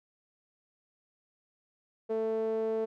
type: tone with band-pass filter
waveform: sawtooth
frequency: 221.7 Hz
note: A3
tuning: 13 cents sharp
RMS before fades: -31 dBFS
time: 2.09-2.86 s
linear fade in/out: 20 ms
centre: 500 Hz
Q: 9.8
effects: none